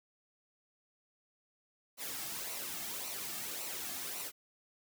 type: noise with flanger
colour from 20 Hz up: white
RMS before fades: -41 dBFS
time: 1.97-4.32 s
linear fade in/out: 50 ms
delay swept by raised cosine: 0.59 to 2.09 ms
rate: 1.8 Hz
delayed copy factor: -0.6
effects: none